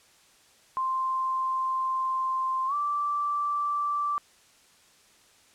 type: tone with pitch glide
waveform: sine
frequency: 1046.5 to 1167.9 Hz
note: C6 to D6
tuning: 0 to -10 cents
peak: -25 dBFS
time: 0.77-4.18 s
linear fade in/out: 0 ms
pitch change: +190 cents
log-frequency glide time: 2.67-2.74 s
effects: white hiss -59 dBFS RMS until 5.54 s + low-pass 9000 Hz 12 dB/octave